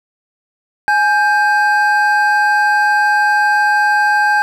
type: tone pair together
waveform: triangle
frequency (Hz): 836 / 1578.2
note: G#5 / G6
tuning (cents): +11 / +11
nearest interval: major seventh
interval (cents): 1100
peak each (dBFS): -11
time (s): 0.88-4.42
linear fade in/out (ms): 0
effects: none